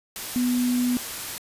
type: tone in noise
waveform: sine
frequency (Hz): 246.9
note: B3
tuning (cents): 0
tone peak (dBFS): -20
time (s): 0.36-0.97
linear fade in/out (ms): 0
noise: white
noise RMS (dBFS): -33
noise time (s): 0.16-1.38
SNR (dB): +10
effects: resampled to 32000 Hz